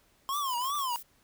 square tone with vibrato, 1059 Hz, C6, 21 cents sharp, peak -30 dBFS, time 0.29-0.96 s, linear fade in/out 0 ms, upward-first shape triangle, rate 2.7 Hz, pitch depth 210 cents each way
violet noise with tremolo, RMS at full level -40 dBFS, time 0.32-1.03 s, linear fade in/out 5 ms, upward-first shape triangle, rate 6.7 Hz, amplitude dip 65%
clicks, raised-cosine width 0.3 ms, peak -36 dBFS, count 7, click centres 0.536 / 0.581 / 0.618 / 0.648 / 0.702 / 0.754 / 0.789 s
effects pink hiss -66 dBFS RMS until 1.23 s

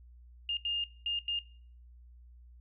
sine tone bursts at uneven times, 2822 Hz, F7, 17 cents sharp, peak -30 dBFS, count 4, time 0.49-0.57 / 0.65-0.84 / 1.06-1.19 / 1.28-1.39 s, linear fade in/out 2 ms, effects noise-tail reverb RT60 0.5 s tail -20 dB re dry + added 60 Hz sine -52 dBFS peak until 2.6 s

